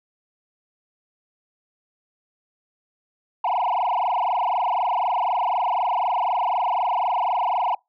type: tone with frequency modulation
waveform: sine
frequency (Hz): 847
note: G#5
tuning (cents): +34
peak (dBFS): -17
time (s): 3.44-7.75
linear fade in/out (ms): 5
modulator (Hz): 24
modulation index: 6.2
effects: noise-tail reverb RT60 0.2 s tail -26 dB re dry + tanh soft clip ceiling -18 dBFS